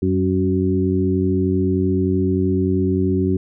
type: harmonic tone with a mistuned harmonic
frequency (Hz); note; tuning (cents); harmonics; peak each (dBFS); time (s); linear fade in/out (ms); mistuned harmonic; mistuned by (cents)
93.2; F#2; +13; 1 / 2 / 3 / 4; -21 / -21 / -21 / -21; 0.02-3.37; 5; 2; +31
effects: none